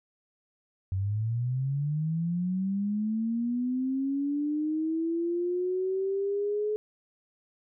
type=linear sweep; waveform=sine; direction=up; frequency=92.5 to 427 Hz; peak=-26 dBFS; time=0.92-6.76 s; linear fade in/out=0 ms; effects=none